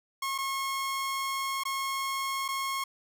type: tone with dropouts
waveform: sawtooth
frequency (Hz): 1085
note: C#6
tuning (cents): -37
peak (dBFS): -26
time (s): 0.22-2.84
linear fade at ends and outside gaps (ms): 5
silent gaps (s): 0.38-0.384 / 1.636-1.652 / 2.481-2.486
effects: none